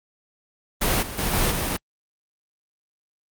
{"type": "noise with level steps", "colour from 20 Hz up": "pink", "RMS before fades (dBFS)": [-21, -33, -24, -21, -25], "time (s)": [0.81, 1.77], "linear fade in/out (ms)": 10, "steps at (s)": [1.02, 1.18, 1.33, 1.5], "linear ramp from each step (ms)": 10, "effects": ["Opus 32 kbps"]}